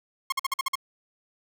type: tone bursts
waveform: sawtooth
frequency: 1076 Hz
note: C6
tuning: 48 cents sharp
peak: -20 dBFS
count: 7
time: 0.3-0.755 s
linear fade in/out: 5 ms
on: 23 ms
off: 49 ms
effects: none